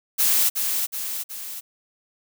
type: noise with echo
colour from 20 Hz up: blue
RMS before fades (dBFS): -19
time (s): 0.18-0.5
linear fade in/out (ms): 20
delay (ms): 370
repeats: 3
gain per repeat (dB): -5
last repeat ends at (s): 1.61
effects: none